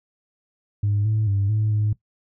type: tone with pitch steps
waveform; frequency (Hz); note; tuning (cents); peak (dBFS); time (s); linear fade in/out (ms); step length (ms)
sine; 102.6 / 108.4 / 99.5 / 107.5 / 105.8; G#2 / A2 / G2 / A2 / G#2; -21 / -25 / +26 / -40 / +33; -17; 0.83-1.93; 5; 220
effects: noise-tail reverb RT60 0.1 s tail -18 dB re dry + tanh soft clip ceiling -15 dBFS